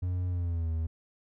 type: tone with pitch glide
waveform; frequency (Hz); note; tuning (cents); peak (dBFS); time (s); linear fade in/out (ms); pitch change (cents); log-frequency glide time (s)
triangle; 90.2 to 80.82; F#2 to E2; -44 to -34; -26; 0.02-0.87; 10; -190; 0.28-0.71
effects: none